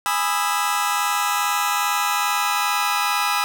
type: chord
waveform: sawtooth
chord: E major seventh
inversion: first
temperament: just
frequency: 824.1 / 988.9 / 1236.1 / 1318.5 Hz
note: G#5 / B5 / D#6 / E6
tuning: -14 / +2 / -12 / 0 cents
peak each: -21 dBFS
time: 0.06-3.44 s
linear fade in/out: 0 ms
effects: none